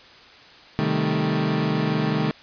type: chord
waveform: 30% pulse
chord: A half-diminished seventh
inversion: first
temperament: equal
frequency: 130.81 / 155.56 / 196 / 220 Hz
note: C3 / Eb3 / G3 / A3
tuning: 0 / 0 / 0 / 0 cents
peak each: -27 / -21 / -26 / -23 dBFS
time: 0.79-2.31 s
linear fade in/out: 0 ms
effects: white hiss -47 dBFS RMS until 2.42 s + resampled to 11025 Hz